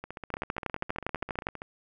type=two click trains; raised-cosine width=0.5 ms; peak=-14 / -23 dBFS; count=15 / 25; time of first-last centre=0.34-1.469 / 0.04-1.619 s; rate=12.4 / 15.2 Hz; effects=none

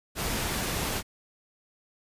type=noise; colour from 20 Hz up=pink; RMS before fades=-30 dBFS; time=0.15-1.03 s; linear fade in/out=50 ms; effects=resampled to 32000 Hz

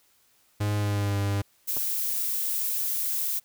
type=tone with pitch glide; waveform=45% pulse; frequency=103.83 to 100.41 Hz; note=G#2 to G2; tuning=0 to +42 cents; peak=-24 dBFS; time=0.6-1.42 s; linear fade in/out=10 ms; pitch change=-58 cents; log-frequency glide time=0.78-1.16 s
type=noise; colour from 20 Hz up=violet; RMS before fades=-28 dBFS; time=1.67-3.4 s; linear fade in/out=20 ms
type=clicks; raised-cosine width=1 ms; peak=-26 dBFS; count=2; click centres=1.766 / 1.773 s
effects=white hiss -64 dBFS RMS until 3.44 s

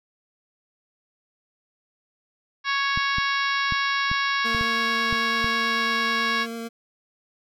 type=harmonic tone; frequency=554.4 Hz; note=C#5; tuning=in tune; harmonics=2 / 3 / 4 / 5 / 6 / 7 / 8 / 9 / 10; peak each=-26 / -26 / -29 / -34 / -35 / -33 / -38 / -39 / -36 dBFS; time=2.64-6.47 s; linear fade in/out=50 ms
type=clicks; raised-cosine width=5 ms; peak=-18 dBFS; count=8; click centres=2.975 / 3.184 / 3.723 / 4.115 / 4.548 / 4.611 / 5.127 / 5.444 s
type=tone with vibrato; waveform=25% pulse; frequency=230 Hz; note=A#3; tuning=23 cents flat; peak=-27 dBFS; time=4.44-6.69 s; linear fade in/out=20 ms; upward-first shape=sine; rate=9.1 Hz; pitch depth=10 cents each way
effects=none

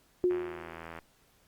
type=tone with exponential decay; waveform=sine; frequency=360 Hz; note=F#4; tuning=47 cents flat; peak=-21 dBFS; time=0.24-0.84 s; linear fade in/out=0 ms; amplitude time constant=130 ms
type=click train; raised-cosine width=0.5 ms; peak=-27 dBFS; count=57; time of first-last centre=0.31-0.988 s; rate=82.6 Hz
effects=pink hiss -66 dBFS RMS until 1.47 s + Opus 48 kbps

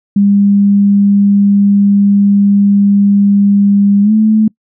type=tone with pitch glide; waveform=sine; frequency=201.1 to 216.8 Hz; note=G3 to A3; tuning=+44 to -25 cents; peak=-5 dBFS; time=0.16-4.48 s; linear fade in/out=5 ms; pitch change=+131 cents; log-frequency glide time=4.02-4.12 s; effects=noise-tail reverb RT60 0.1 s tail -25 dB re dry

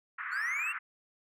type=band-pass noise; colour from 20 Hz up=pink; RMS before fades=-39 dBFS; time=0.18-0.79 s; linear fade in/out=10 ms; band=1200 to 2100 Hz; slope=48 dB/octave
type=linear sweep; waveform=triangle; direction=up; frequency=1401 to 2794 Hz; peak=-30 dBFS; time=0.31-0.73 s; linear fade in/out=20 ms
effects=none

